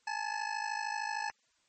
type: ring-modulated tone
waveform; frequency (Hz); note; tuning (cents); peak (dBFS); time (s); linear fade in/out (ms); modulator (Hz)
25% pulse; 860; A5; -40; -27; 0.07-1.3; 0; 26.6
effects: white hiss -72 dBFS RMS until 1.68 s + MP3 32 kbps

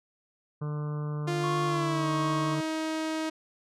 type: harmonic tone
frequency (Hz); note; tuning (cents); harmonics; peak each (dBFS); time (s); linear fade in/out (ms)
149.1; D3; +27; 1 / 2 / 3 / 4 / 5 / 6 / 7 / 8 / 9 / 10; -30 / -45 / -42 / -49 / -56 / -54 / -48 / -48 / -56 / -57; 0.61-2.61; 10
type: tone with pitch glide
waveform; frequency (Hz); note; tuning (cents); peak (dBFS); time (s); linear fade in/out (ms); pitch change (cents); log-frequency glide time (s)
sawtooth; 349.2 to 316.5; F4 to D#4; 0 to +30; -25; 1.27-3.3; 10; -170; 1.66-2.09
type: tone with tremolo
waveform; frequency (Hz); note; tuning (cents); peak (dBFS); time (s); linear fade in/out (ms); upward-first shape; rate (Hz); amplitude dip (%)
triangle; 1101; C#6; -12; -28; 1.43-2.55; 10; sine; 1.5; 35
effects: low-pass 8000 Hz 12 dB/octave

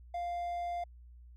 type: tone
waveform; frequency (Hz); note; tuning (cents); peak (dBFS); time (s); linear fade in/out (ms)
triangle; 698; F5; -1; -32; 0.14-0.84; 5
effects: added 60 Hz sine -51 dBFS peak until 1.36 s

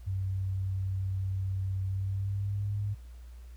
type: tone with pitch glide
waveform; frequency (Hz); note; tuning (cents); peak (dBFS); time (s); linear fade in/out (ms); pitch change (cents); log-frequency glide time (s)
sine; 95.5 to 102.35; G2 to G#2; -45 to -25; -29; 0.06-2.95; 20; +120; 1.87-2.76
effects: added 60 Hz sine -44 dBFS peak until 3.56 s + pink hiss -64 dBFS RMS until 3.56 s

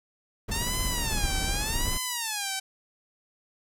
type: noise with tremolo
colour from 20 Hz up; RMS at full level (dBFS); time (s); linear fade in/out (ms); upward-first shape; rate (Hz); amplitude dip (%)
brown; -29; 0.48-1.98; 10; sine; 16; 25
type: tone with vibrato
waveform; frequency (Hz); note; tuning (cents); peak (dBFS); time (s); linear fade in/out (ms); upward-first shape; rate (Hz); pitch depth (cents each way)
5% pulse; 885; A5; +10; -17; 0.51-2.6; 10; sine; 0.85; 240
effects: none

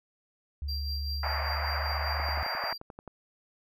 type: tone with pitch glide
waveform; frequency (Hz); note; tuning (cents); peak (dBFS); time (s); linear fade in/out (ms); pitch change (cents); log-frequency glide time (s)
sine; 71.7 to 73.08; D2 to D2; -41 to -8; -31; 0.62-2.43; 0; +33; 1.27-1.53
type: tone with tremolo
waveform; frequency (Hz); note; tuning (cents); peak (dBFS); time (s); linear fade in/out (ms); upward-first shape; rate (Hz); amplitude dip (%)
triangle; 4732; D8; +12; -33; 0.68-2.78; 10; sine; 5.1; 50
type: band-pass noise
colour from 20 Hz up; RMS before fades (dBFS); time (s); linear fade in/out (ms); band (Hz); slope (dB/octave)
pink; -34; 1.23-2.73; 2; 600 to 2200; 48
type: click train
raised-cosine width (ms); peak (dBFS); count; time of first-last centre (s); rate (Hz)
1; -29; 11; 2.2-3.077; 11.4
effects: none

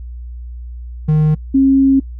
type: tone pair in turn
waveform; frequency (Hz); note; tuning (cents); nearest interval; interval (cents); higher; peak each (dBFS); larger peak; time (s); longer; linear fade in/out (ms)
triangle / sine; 153.7 / 270.2; D#3 / C#4; -21 / -44; minor seventh; 977; second; -7; neither; 1.08-1.35 / 1.54-2; second; 10
effects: noise-tail reverb RT60 0.1 s tail -23 dB re dry + added 60 Hz sine -26 dBFS peak until 2.19 s

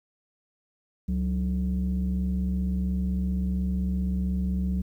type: tone pair together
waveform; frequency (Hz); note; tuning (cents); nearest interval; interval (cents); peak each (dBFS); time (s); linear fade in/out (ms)
sine; 69.3 / 185; C#2 / F#3; 0 / 0; octave + perfect fourth; 1700; -25 / -25; 1.08-4.82; 10
effects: tanh soft clip ceiling -20 dBFS + 10-bit

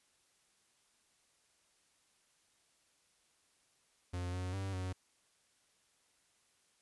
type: tone with pitch steps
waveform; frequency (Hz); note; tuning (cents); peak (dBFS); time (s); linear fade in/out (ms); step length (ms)
45% pulse; 89.3 / 91.3 / 96.9 / 92.5; F2 / F#2 / G2 / F#2; +39 / -23 / -20 / 0; -37; 4.13-4.93; 10; 200
effects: white hiss -73 dBFS RMS until 6.81 s + resampled to 24000 Hz

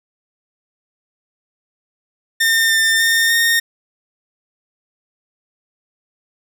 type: tone with pitch steps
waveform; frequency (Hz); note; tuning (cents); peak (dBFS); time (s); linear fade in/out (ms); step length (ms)
sawtooth; 1813 / 1799 / 1821 / 1840; A#6 / A6 / A#6 / A#6; -49 / +38 / -41 / -23; -9; 2.4-3.6; 10; 300
effects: none

